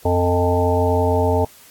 harmonic tone with a mistuned harmonic, 88.8 Hz, F2, 29 cents sharp, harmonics 1 / 3 / 5 / 7 / 9 / 10, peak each -19 / -24 / -20 / -22 / -25 / -24 dBFS, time 0.05-1.45 s, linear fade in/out 5 ms, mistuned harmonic 3, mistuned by -31 cents, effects white hiss -47 dBFS RMS until 1.7 s + AAC 64 kbps

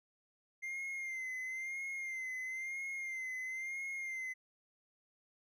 triangle tone with vibrato, 2093 Hz, C7, in tune, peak -37 dBFS, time 0.62-4.34 s, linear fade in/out 20 ms, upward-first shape sine, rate 1 Hz, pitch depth 52 cents each way, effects none

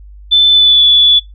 sine tone with pitch glide, 3520 to 3444 Hz, A7 to A7, 0 to -38 cents, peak -4 dBFS, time 0.31-1.2 s, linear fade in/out 20 ms, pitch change -38 cents, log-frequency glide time 0.5-0.84 s, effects noise-tail reverb RT60 0.2 s tail -21 dB re dry + added 50 Hz sine -32 dBFS peak until 1.34 s

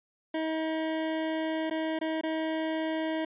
25% pulse tone with dropouts, 318.2 Hz, D#4, 39 cents sharp, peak -25 dBFS, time 0.34-3.25 s, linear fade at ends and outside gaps 5 ms, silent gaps 1.699-1.709 / 1.99-2.012 / 2.212-2.234 s, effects resampled to 8000 Hz

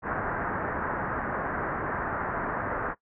white low-pass noise, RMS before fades -31 dBFS, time 0.02-2.95 s, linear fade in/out 50 ms, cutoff 1700 Hz, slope 48 dB/octave, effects noise-tail reverb RT60 0.1 s tail -18 dB re dry

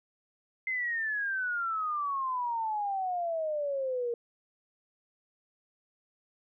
sine exponential sweep, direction down, 2085 to 466.2 Hz, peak -29 dBFS, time 0.67-4.14 s, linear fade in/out 2 ms, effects none

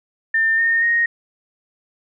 sine tone with pitch steps, 1800 / 1832.5 / 1865.6 Hz, A6 / A#6 / A#6, +39 / -30 / +1 cents, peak -14 dBFS, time 0.34-1.06 s, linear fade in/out 5 ms, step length 240 ms, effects none

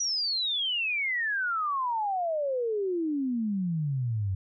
sine exponential sweep, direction down, 5900 to 92 Hz, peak -26 dBFS, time 0-4.35 s, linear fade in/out 5 ms, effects none

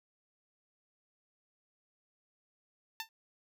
10% pulse tone with exponential decay, 893 Hz, A5, 25 cents sharp, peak -25 dBFS, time 3-3.09 s, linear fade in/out 1 ms, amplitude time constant 19 ms, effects none

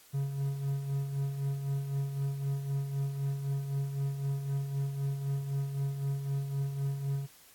triangle tone with tremolo, 138.59 Hz, C#3, in tune, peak -26 dBFS, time 0.13-7.27 s, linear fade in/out 20 ms, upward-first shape sine, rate 3.9 Hz, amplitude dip 55%, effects white hiss -58 dBFS RMS until 7.54 s + AAC 64 kbps

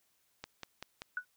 click train, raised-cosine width 0.2 ms, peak -24 dBFS, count 4, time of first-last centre 0.44-1.019 s, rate 5.18 Hz
sine tone with exponential decay, 1476 Hz, F#6, 5 cents flat, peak -29 dBFS, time 1.17-1.25 s, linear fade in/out 2 ms, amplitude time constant 17 ms
effects white hiss -74 dBFS RMS until 1.36 s

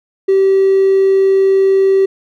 triangle tone with hard clipping, 386.8 Hz, G4, 23 cents flat, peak -8 dBFS, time 0.28-2.06 s, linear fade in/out 10 ms, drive 4 dB, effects none

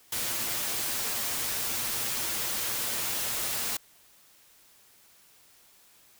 white noise with comb filter, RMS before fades -31 dBFS, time 0.12-3.77 s, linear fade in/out 5 ms, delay 8.7 ms, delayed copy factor +0.5, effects white hiss -59 dBFS RMS until 6.19 s

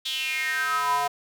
square tone with high-pass filter sweep, 142.7 Hz, D3, 49 cents flat, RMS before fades -26 dBFS, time 0.05-1.08 s, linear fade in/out 10 ms, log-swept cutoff 3500 to 790 Hz, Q 6.7, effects none

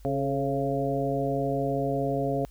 harmonic tone with a mistuned harmonic, 137.2 Hz, C#3, 17 cents flat, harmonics 1 / 2 / 3 / 4 / 5, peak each -31 / -31 / -31 / -31 / -31 dBFS, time 0.05-2.45 s, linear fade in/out 0 ms, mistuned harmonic 3, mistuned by +51 cents, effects added 50 Hz sine -46 dBFS peak until 2.5 s + white hiss -62 dBFS RMS until 2.5 s

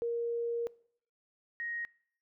sine tone pair in turn, 469 / 1876 Hz, A#4 / A#6, +11 / +11 cents, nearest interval 2 octaves, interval 2400 cents, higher second, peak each -30 / -35 dBFS, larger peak first, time 0.02-0.67 / 1.6-1.85 s, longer first, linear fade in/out 0 ms, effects noise-tail reverb RT60 0.6 s tail -23 dB re dry

